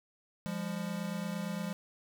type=tone pair together; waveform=square; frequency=173.9 / 202.6 Hz; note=F3 / G#3; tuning=-7 / -43 cents; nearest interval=minor third; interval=264 cents; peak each=-38 / -38 dBFS; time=0.46-1.73 s; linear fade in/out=0 ms; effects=none